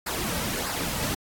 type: noise with flanger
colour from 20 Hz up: pink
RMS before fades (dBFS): -29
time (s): 0.06-1.15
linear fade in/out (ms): 10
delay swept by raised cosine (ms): 0.31 to 2.91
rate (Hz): 1.6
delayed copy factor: -0.5
effects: AAC 64 kbps